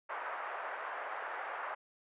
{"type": "band-pass noise", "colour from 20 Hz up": "white", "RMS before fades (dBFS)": -41, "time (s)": [0.09, 1.75], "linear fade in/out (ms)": 10, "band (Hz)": [560, 1600], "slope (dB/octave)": 24, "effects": ["resampled to 8000 Hz"]}